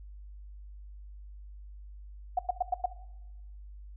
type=tone bursts; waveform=sine; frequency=730 Hz; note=F#5; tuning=24 cents flat; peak=-23 dBFS; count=5; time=2.37-2.859 s; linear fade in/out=5 ms; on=21 ms; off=96 ms; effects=noise-tail reverb RT60 1.0 s tail -17 dB re dry + added 50 Hz sine -44 dBFS peak until 3.96 s